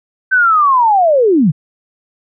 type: linear sweep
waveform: sine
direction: down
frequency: 1552 to 130 Hz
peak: -7 dBFS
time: 0.31-1.52 s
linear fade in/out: 20 ms
effects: none